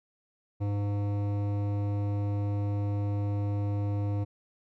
sine tone with hard clipping, 101.9 Hz, G#2, 32 cents flat, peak -29 dBFS, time 0.6-4.25 s, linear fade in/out 20 ms, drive 14 dB, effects none

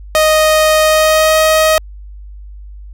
sawtooth tone with pitch glide, 622.3 to 629.5 Hz, D#5 to D#5, 0 to +20 cents, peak -4 dBFS, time 0.15-1.78 s, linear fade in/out 0 ms, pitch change +20 cents, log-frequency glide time 0.84-1.37 s, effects added 50 Hz sine -29 dBFS peak until 2.93 s

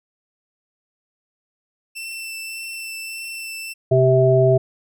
sawtooth tone with vibrato, 2675 Hz, E7, 25 cents sharp, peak -26 dBFS, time 1.95-3.74 s, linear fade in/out 20 ms, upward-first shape triangle, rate 1.7 Hz, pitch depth 12 cents each way
harmonic tone, 129.9 Hz, C3, 12 cents flat, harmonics 1 / 3 / 5, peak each -16 / -16 / -16 dBFS, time 3.91-4.58 s, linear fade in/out 10 ms
effects none

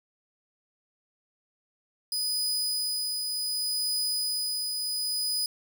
sawtooth tone with tremolo, 4978 Hz, D#8, in tune, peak -23 dBFS, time 2.12-5.46 s, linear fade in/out 2 ms, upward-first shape triangle, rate 0.67 Hz, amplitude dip 35%, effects none

